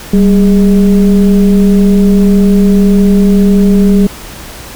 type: tone with frequency modulation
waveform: sine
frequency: 195.1 Hz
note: G3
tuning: 8 cents flat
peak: -3 dBFS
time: 0.13-4.07 s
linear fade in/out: 5 ms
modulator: 216 Hz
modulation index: 0.65
effects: added 60 Hz sine -37 dBFS peak until 4.75 s + pink hiss -28 dBFS RMS until 4.75 s